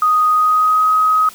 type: tone with pitch glide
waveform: sine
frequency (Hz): 1244.5 to 1263.3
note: D#6 to D#6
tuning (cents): 0 to +26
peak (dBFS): -10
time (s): 0.02-1.29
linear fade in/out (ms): 2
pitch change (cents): +26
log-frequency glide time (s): 0.31-0.89
effects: white hiss -39 dBFS RMS until 1.34 s